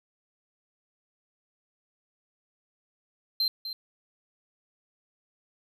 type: tone with echo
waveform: triangle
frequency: 4136 Hz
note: C8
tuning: 21 cents flat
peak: -22 dBFS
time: 3.4-3.48 s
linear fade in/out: 2 ms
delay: 250 ms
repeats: 1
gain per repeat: -10 dB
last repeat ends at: 3.73 s
effects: none